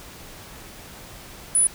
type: tone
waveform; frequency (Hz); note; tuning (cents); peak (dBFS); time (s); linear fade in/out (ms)
sine; 9956; D#9; 0; -15; 1.55-1.67; 2
effects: pink hiss -42 dBFS RMS until 1.74 s